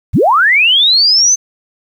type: linear sweep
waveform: sine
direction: up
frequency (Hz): 34.78 to 6272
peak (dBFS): -6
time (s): 0.13-1.36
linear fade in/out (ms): 20
effects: 7-bit

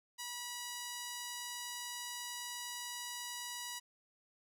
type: tone with band-pass filter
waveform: sawtooth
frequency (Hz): 971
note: B5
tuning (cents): -30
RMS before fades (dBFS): -44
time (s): 0.18-3.8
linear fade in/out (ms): 20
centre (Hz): 7300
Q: 0.61
effects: none

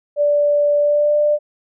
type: tone with pitch glide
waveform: sine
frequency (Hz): 584 to 593.9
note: D5 to D5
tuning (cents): -10 to +19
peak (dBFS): -12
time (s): 0.16-1.39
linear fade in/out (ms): 50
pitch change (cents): +29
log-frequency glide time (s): 0.78-1.16
effects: none

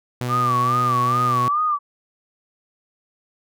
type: tone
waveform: sawtooth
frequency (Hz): 123.4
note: B2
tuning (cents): -1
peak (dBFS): -19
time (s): 0.21-1.48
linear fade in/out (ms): 0
type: tone with vibrato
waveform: sine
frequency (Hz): 1174.7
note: D6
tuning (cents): 0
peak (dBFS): -17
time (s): 0.28-1.79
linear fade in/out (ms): 50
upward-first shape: sine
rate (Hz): 2.4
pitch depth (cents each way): 99
effects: none

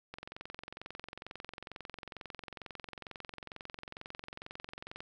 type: click train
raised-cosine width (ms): 0.3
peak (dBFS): -27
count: 109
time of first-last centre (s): 0.14-5.005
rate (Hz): 22.2
effects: none

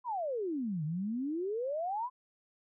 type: exponential two-way sweep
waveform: sine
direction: down then up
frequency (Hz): 1038 to 146.83 to 1038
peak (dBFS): -32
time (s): 0.04-2.1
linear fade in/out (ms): 50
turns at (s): 0.84
effects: none

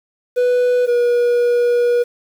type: tone pair in turn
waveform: triangle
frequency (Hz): 493.9 / 482.1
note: B4 / B4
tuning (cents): 0 / -42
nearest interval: unison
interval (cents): 42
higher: first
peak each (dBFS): -10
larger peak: neither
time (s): 0.36-0.87 / 0.87-2.04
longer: second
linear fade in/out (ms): 20
effects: 7-bit

